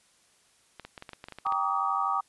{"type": "clicks", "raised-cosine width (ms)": 0.3, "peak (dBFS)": -25, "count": 12, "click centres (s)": [0.797, 0.85, 0.978, 1.024, 1.092, 1.133, 1.241, 1.285, 1.323, 1.386, 1.466, 1.523]}
{"type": "chord", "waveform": "sine", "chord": "Eb major seventh", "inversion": "first", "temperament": "equal with one note detuned", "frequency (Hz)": [784, 932.3, 1152.5, 1244.5], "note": ["G5", "Bb5", "D6", "Eb6"], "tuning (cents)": [0, 0, -33, 0], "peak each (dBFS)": [-31, -34, -29, -30], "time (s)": [1.45, 2.21], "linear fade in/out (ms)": 10}
{"effects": ["white hiss -64 dBFS RMS until 2.28 s", "resampled to 24000 Hz"]}